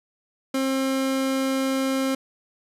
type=tone; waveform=30% pulse; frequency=266.6 Hz; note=C4; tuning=33 cents sharp; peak=-19 dBFS; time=0.54-2.15 s; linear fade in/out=5 ms; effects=resampled to 32000 Hz